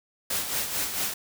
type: noise with tremolo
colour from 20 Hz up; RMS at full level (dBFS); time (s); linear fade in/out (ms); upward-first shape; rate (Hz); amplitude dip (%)
white; -27; 0.3-1.14; 5; sine; 4.5; 55
effects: none